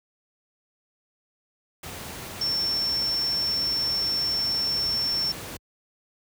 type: tone in noise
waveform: sine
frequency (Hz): 5420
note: E8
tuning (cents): +47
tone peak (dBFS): -23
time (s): 2.41-5.32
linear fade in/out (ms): 5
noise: pink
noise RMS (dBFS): -37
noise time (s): 1.83-5.57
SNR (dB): +11
effects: high-pass 60 Hz 12 dB/octave